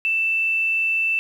sine tone with quantisation, 2657 Hz, E7, 13 cents sharp, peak -18 dBFS, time 0.05-1.19 s, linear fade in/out 0 ms, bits 8, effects none

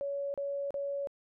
sine tone bursts, 562 Hz, C#5, 24 cents sharp, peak -32 dBFS, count 3, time 0.01-1.072 s, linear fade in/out 0 ms, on 330 ms, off 36 ms, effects none

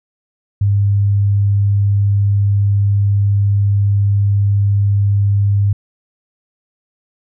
sine tone, 100.8 Hz, G2, 49 cents sharp, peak -10 dBFS, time 0.61-5.73 s, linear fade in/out 5 ms, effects none

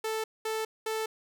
sawtooth tone bursts, 440 Hz, A4, in tune, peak -26 dBFS, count 3, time 0.04-1.06 s, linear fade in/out 5 ms, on 200 ms, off 210 ms, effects none

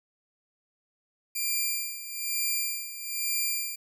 5% pulse tone with tremolo, 2381 Hz, D7, 23 cents sharp, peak -16 dBFS, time 1.35-3.76 s, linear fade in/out 10 ms, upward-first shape sine, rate 1.1 Hz, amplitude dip 75%, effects none

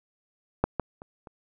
clicks, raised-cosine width 1 ms, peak -7 / -12 / -28 / -30 dBFS, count 4, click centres 0.64 / 0.797 / 1.019 / 1.272 s, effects none

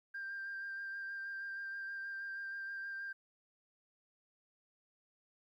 sine tone with vibrato, 1587 Hz, G6, 21 cents sharp, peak -39 dBFS, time 0.14-3.13 s, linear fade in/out 10 ms, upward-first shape sine, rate 6.3 Hz, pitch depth 16 cents each way, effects tanh soft clip ceiling -37 dBFS + 13-bit

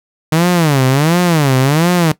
sawtooth tone with vibrato, 152.2 Hz, D#3, 38 cents flat, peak -5 dBFS, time 0.32-2.12 s, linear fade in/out 5 ms, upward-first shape sine, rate 1.4 Hz, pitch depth 280 cents each way, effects noise-tail reverb RT60 0.1 s tail -17 dB re dry

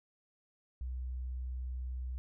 sine tone, 63 Hz, B1, 35 cents sharp, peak -36 dBFS, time 0.81-2.18 s, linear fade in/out 0 ms, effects none

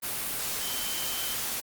sine tone in noise, 3087 Hz, G7, 27 cents flat, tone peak -38 dBFS, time 0.61-1.36 s, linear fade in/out 20 ms, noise white, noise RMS -32 dBFS, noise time 0.02-1.61 s, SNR -9 dB, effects Opus 32 kbps

